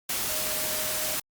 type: tone in noise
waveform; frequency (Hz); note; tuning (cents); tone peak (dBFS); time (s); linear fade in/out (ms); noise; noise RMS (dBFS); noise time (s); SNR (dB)
sine; 619; D#5; -9; -38; 0.29-1.15; 5; white; -29; 0.09-1.2; -12
effects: Opus 48 kbps